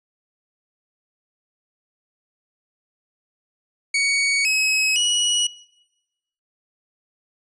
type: tone with pitch steps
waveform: sawtooth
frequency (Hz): 2239 / 2557 / 2920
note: C#7 / D#7 / F#7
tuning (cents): +17 / +47 / -24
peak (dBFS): -14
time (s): 3.94-5.47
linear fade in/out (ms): 5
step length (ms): 510
effects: noise-tail reverb RT60 1.0 s tail -23 dB re dry + resampled to 22050 Hz